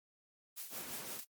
blue noise with tremolo, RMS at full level -43 dBFS, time 0.56-1.25 s, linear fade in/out 20 ms, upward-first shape triangle, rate 5.8 Hz, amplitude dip 70%
pink noise, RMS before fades -47 dBFS, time 0.7-1.21 s, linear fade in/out 50 ms
blue noise with exponential decay, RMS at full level -40 dBFS, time 1.19-1.27 s, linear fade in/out 0 ms, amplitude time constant 17 ms
effects high-pass 200 Hz 12 dB/octave + MP3 96 kbps

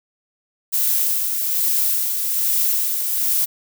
violet noise with tremolo, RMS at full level -18 dBFS, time 0.72-3.46 s, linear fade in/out 20 ms, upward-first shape sine, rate 1.2 Hz, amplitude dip 40%, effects none

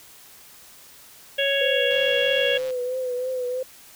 harmonic tone, 554.4 Hz, C#5, in tune, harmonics 1 / 3 / 4 / 5 / 6, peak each -23 / -27 / -33 / -26 / -26 dBFS, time 1.38-2.58 s, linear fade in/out 10 ms
sine tone with vibrato, 505 Hz, B4, 39 cents sharp, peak -24 dBFS, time 1.61-3.63 s, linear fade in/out 5 ms, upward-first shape triangle, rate 3.1 Hz, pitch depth 54 cents each way
click train, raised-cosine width 0.2 ms, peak -24 dBFS, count 114, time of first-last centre 1.91-2.706 s, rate 142 Hz
effects white hiss -48 dBFS RMS until 3.95 s

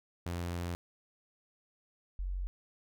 sawtooth / sine tone pair in turn, 86.8 / 45.98 Hz, F2 / F#1, -10 / -10 cents, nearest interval major seventh, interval 1100 cents, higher first, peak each -31 / -33 dBFS, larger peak first, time 0.26-0.75 / 2.19-2.47 s, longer first, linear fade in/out 0 ms, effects none

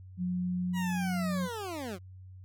sine tone with pitch glide, 180 to 182.51 Hz, F#3 to F#3, -47 to -23 cents, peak -29 dBFS, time 0.17-1.49 s, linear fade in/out 50 ms, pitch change +24 cents, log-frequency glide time 0.84-1.2 s
20% pulse linear sweep, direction down, 980 to 164.81 Hz, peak -31 dBFS, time 0.73-1.99 s, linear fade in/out 50 ms
effects added 93 Hz sine -46 dBFS peak until 2.44 s

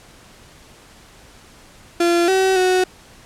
35% pulse tone with pitch steps, 343.5 / 380.2 / 369 Hz, F4 / F#4 / F#4, -29 / +47 / -5 cents, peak -12 dBFS, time 2-2.84 s, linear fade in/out 5 ms, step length 280 ms, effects pink hiss -46 dBFS RMS until 3.25 s + low-pass 10000 Hz 12 dB/octave

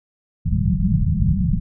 white low-pass noise, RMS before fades -18 dBFS, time 0.45-1.6 s, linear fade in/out 20 ms, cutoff 200 Hz, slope 96 dB/octave, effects none

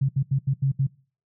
sine tone bursts at uneven times, 136.1 Hz, C#3, 31 cents flat, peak -18 dBFS, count 6, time 0.01-0.09 / 0.16-0.23 / 0.31-0.39 / 0.47-0.54 / 0.62-0.72 / 0.79-0.87 s, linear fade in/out 10 ms, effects noise-tail reverb RT60 0.4 s tail -22 dB re dry

